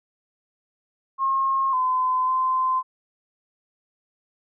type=tone with pitch steps; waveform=sine; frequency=1076 / 1022 / 1034 Hz; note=C6 / C6 / C6; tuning=+48 / -41 / -21 cents; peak=-19 dBFS; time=1.18-2.83 s; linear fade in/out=50 ms; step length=550 ms; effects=none